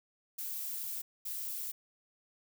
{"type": "noise bursts at uneven times", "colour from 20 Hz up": "violet", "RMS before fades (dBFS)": -39, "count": 2, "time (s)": [[0.38, 1.02], [1.25, 1.72]], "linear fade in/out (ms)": 10, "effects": []}